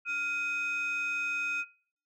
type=tone pair together; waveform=sine; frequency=1402.4 / 2514 Hz; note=F6 / D#7; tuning=+7 / +17 cents; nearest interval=minor seventh; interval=1010 cents; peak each=-33 / -29 dBFS; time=0.05-1.65 s; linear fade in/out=50 ms; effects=noise-tail reverb RT60 0.6 s tail -25 dB re dry + tanh soft clip ceiling -27 dBFS